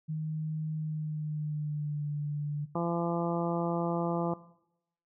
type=tone with pitch glide; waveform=sine; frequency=155.9 to 147.15 Hz; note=D#3 to D3; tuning=+4 to +4 cents; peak=-31 dBFS; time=0.08-2.66 s; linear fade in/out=20 ms; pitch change=-100 cents; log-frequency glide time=0.75-2.06 s
type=harmonic tone; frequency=170.3 Hz; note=F3; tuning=43 cents flat; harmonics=1 / 2 / 3 / 4 / 5 / 6 / 7; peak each=-32 / -35 / -37 / -38 / -39 / -40 / -40 dBFS; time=2.75-4.34 s; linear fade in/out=5 ms
effects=noise-tail reverb RT60 0.8 s tail -18 dB re dry